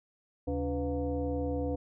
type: tone with frequency modulation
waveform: sine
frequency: 286.3 Hz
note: D4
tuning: 44 cents flat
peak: -29 dBFS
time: 0.47-1.76 s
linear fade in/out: 10 ms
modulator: 211 Hz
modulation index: 1.4
effects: none